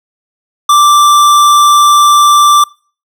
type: tone with hard clipping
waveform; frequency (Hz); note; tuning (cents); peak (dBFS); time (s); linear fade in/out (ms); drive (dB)
sine; 1174.7; D6; 0; -5; 0.69-2.64; 5; 17
effects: noise-tail reverb RT60 0.4 s tail -24 dB re dry

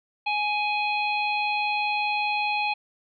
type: harmonic tone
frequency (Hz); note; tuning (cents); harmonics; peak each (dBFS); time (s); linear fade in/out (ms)
835; G#5; +9; 1 / 3 / 4 / 5; -26 / -26 / -37 / -36; 0.26-2.74; 10
effects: none

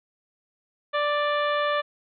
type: harmonic tone with a mistuned harmonic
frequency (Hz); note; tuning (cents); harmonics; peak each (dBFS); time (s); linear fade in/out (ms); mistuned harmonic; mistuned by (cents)
587.3; D5; 0; 1 / 2 / 3 / 4 / 5 / 6 / 7; -25 / -26 / -30 / -37 / -38 / -36 / -48; 0.93-1.82; 20; 4; +16
effects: none

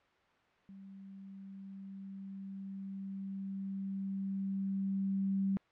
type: tone with level ramp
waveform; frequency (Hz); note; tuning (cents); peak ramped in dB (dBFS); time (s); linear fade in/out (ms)
sine; 194.5; G3; -13; -49 to -29; 0.69-5.57; 0
effects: white hiss -68 dBFS RMS until 5.71 s + low-pass 2000 Hz 12 dB/octave

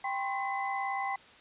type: tone cluster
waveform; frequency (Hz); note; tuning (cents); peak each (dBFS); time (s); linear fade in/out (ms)
sine; 789 / 1020 / 1078 / 2023; G5 / C6 / C#6 / B6; +11 / -44 / -49 / +41; -33 / -40 / -38 / -37; 0.04-1.16; 5
effects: white hiss -55 dBFS RMS until 1.4 s + resampled to 8000 Hz

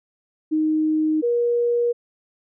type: tone pair in turn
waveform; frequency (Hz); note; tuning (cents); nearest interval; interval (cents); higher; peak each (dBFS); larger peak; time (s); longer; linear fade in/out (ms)
sine; 311.1 / 476.8; D#4 / A#4; 0 / +39; perfect fifth; 739; second; -17; neither; 0.51-1.22 / 1.22-1.93; neither; 20
effects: none

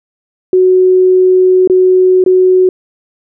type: tone with dropouts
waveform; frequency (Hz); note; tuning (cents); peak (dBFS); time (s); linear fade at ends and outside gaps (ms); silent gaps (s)
sine; 370; F#4; 0; -4; 0.53-2.69; 2; 1.675-1.698 / 2.24-2.262
effects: none

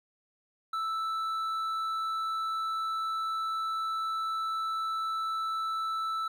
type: tone with hard clipping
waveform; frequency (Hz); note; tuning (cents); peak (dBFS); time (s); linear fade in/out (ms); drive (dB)
sine; 1318; E6; -1; -31; 0.73-6.28; 5; 5
effects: none

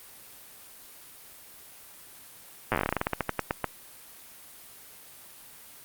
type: slowing click train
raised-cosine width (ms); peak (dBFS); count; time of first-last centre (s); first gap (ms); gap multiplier
0.5; -10; 21; 2.72-3.643; 8; 1.16
effects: white hiss -49 dBFS RMS until 5.84 s + Opus 32 kbps

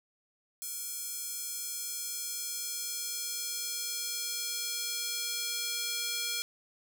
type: tone with high-pass filter sweep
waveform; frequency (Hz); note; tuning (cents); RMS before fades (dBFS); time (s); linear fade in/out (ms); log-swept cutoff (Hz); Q
square; 472; A#4; +22; -36; 0.62-6.42; 0; 8300 to 3400; 0.98
effects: none

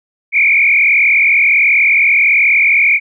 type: tone with frequency modulation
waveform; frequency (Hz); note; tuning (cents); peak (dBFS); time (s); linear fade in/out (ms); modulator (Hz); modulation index
sine; 2286; D7; -47; -7; 0.32-3; 50; 41.4; 2.9
effects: none

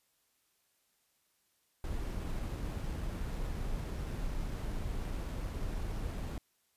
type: noise with sample-and-hold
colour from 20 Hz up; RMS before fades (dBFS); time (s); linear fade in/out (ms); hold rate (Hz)
brown; -37; 1.84-6.38; 2; 11025
effects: white hiss -75 dBFS RMS until 6.76 s + resampled to 32000 Hz

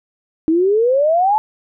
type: exponential sweep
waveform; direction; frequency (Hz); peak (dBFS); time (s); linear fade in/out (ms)
sine; up; 311.1 to 880; -11; 0.48-1.38; 0
effects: none

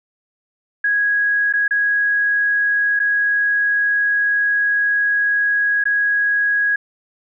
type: tone with dropouts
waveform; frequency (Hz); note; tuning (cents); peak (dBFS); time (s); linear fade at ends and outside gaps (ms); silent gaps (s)
sine; 1657; G#6; -4; -14; 0.84-6.76; 5; 1.527-1.536 / 1.68-1.708 / 2.993-2.999 / 5.84-5.854
effects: none

